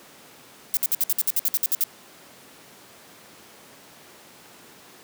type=noise bursts; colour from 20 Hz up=violet; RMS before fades=-21 dBFS; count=13; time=0.74-1.838 s; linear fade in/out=0 ms; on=30 ms; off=59 ms; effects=pink hiss -48 dBFS RMS until 5.03 s + high-pass 200 Hz 12 dB/octave